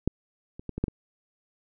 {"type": "clicks", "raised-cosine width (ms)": 3, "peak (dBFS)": [-10, -27, -20, -19, -11, -20], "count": 6, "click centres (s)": [0.076, 0.595, 0.693, 0.78, 0.84, 0.882], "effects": []}